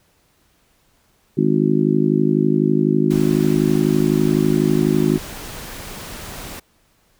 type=harmonic tone; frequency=52 Hz; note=G#1; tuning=3 cents sharp; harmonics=3 / 4 / 5 / 6 / 7; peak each=-20 / -20 / -20 / -20 / -20 dBFS; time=1.37-5.18 s; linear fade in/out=10 ms
type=noise; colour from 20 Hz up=pink; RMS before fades=-33 dBFS; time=3.1-6.6 s; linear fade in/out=10 ms
effects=pink hiss -60 dBFS RMS until 7.19 s